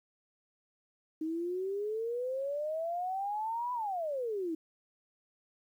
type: exponential two-way sweep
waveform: sine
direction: up then down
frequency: 311.1 to 1000 to 311.1 Hz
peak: -32 dBFS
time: 1.21-4.55 s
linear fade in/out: 5 ms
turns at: 3.73 s
effects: 11-bit